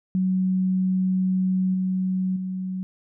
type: tone with level steps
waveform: sine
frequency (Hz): 186.4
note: F#3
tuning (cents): +13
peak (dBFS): -19 / -21 / -26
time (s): 0.15-2.83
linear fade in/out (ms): 0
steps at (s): 1.74 / 2.36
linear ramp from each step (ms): 5
effects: none